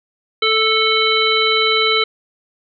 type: harmonic tone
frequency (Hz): 440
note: A4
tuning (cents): 0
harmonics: 1 / 3 / 5 / 7 / 9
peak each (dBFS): -19 / -19 / -19 / -19 / -19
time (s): 0.42-2.04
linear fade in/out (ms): 5
effects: none